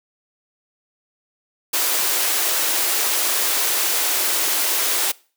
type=high-pass noise; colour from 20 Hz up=white; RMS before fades=-20 dBFS; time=1.73-5.12 s; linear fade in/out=10 ms; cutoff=300 Hz; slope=48 dB/octave; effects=noise-tail reverb RT60 0.4 s tail -23 dB re dry